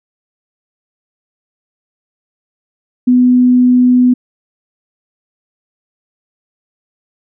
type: tone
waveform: sine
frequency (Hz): 249.2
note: B3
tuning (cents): +16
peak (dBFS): -5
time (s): 3.07-4.14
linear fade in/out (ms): 10
effects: none